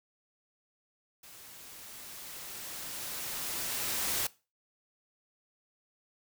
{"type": "noise with level ramp", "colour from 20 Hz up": "white", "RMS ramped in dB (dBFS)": [-52, -31], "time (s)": [1.23, 4.27], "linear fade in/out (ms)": 5, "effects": ["noise-tail reverb RT60 0.3 s tail -20 dB re dry"]}